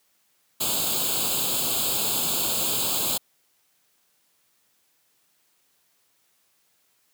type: noise with comb filter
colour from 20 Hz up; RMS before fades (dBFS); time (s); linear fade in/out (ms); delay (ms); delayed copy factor
white; -25; 0.6-3.18; 10; 0.26; +0.95
effects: white hiss -67 dBFS RMS until 7.13 s + high-pass 100 Hz 12 dB/octave